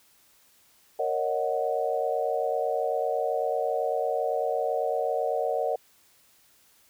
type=chord; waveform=sine; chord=D# minor seventh; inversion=second; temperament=equal with one note detuned; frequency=464.3 / 554.4 / 622.3 / 740 Hz; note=A#4 / C#5 / D#5 / F#5; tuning=-7 / 0 / 0 / 0 cents; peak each=-30 dBFS; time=0.99-5.76 s; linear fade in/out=5 ms; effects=white hiss -61 dBFS RMS until 6.89 s